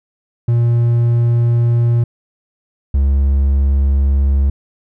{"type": "tone pair in turn", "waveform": "triangle", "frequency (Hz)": [118.3, 68.93], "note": ["A#2", "C#2"], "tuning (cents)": [26, -9], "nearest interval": "major sixth", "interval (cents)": 935, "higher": "first", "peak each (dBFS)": -8, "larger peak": "neither", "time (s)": [[0.48, 2.04], [2.94, 4.5]], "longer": "neither", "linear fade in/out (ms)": 5, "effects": []}